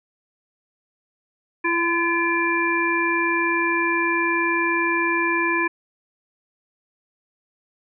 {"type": "harmonic tone with a mistuned harmonic", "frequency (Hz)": 338.7, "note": "E4", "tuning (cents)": 47, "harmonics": [1, 3, 5, 7], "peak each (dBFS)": [-24, -24, -24, -24], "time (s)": [1.64, 5.68], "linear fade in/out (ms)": 10, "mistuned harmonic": 5, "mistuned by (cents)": 30, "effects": []}